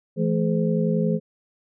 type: tone cluster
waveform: sine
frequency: 167.3 / 218 / 423.3 / 515 Hz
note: E3 / A3 / G#4 / C5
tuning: +26 / -16 / +33 / -28 cents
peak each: -22 / -24 / -27 / -28 dBFS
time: 0.16-1.2 s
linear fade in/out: 50 ms
effects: none